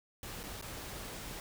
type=noise with dropouts; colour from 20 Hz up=pink; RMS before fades=-44 dBFS; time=0.23-1.4 s; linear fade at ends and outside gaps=1 ms; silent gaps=0.432-0.437 / 0.614-0.624 s; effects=none